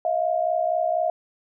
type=tone pair together; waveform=sine; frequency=638.9 / 703 Hz; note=D#5 / F5; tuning=+46 / +11 cents; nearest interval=major second; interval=165 cents; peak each=-23 dBFS; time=0.05-1.1 s; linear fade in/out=2 ms; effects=none